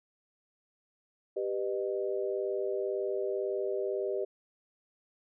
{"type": "chord", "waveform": "sine", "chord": "G augmented", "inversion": "none", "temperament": "equal with one note detuned", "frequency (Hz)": [392, 493.9, 611.9], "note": ["G4", "B4", "D#5"], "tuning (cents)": [0, 0, -29], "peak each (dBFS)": [-32, -36, -36], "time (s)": [1.36, 4.25], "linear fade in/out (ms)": 10, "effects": []}